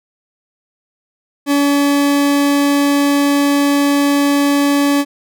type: tone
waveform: 40% pulse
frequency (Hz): 284.5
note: C#4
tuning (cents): +45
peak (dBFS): -10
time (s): 1.46-5.05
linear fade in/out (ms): 50
effects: none